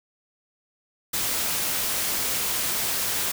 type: noise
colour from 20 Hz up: white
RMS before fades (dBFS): -26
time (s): 1.13-3.32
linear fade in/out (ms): 10
effects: none